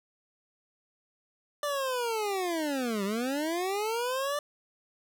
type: linear two-way sweep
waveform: 25% pulse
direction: down then up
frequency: 592 to 191.1 to 592 Hz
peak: -25 dBFS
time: 1.63-4.39 s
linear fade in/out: 2 ms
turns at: 3.04 s
effects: none